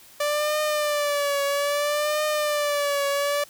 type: tone with vibrato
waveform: sawtooth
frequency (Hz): 585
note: D5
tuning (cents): -7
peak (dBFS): -18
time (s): 0.2-3.44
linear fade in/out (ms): 5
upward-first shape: triangle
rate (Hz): 0.61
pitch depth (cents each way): 72
effects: white hiss -50 dBFS RMS until 3.49 s